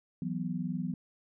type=chord; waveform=sine; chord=E suspended second; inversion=none; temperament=just; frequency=164.81 / 185.42 / 247.2 Hz; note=E3 / F#3 / B3; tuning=0 / +4 / +2 cents; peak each=-36 / -35 / -37 dBFS; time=0.22-0.94 s; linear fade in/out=2 ms; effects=none